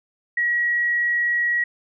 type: tone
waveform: sine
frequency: 1912 Hz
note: A#6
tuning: 43 cents sharp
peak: -18 dBFS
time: 0.37-1.64 s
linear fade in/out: 5 ms
effects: none